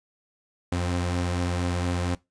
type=tone pair together; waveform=sawtooth; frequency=88.62 / 261.6 Hz; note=F2 / C4; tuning=+26 / 0 cents; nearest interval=octave + perfect fifth; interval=1874 cents; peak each=-21 / -29 dBFS; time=0.72-2.15 s; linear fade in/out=5 ms; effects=noise-tail reverb RT60 0.2 s tail -21 dB re dry + resampled to 22050 Hz